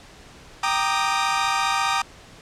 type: chord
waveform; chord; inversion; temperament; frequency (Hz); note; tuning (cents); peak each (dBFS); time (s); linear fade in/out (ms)
sawtooth; Eb major seventh; first; equal with one note detuned; 784 / 932.3 / 1189.7 / 1244.5; G5 / Bb5 / D6 / Eb6; 0 / 0 / +22 / 0; -22; 0.63-2.02; 5
effects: pink hiss -46 dBFS RMS until 2.41 s + low-pass 7000 Hz 12 dB/octave